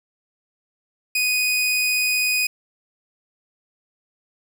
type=tone; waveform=sawtooth; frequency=2489 Hz; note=D#7; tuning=in tune; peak=-15 dBFS; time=1.15-2.47 s; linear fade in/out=5 ms; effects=none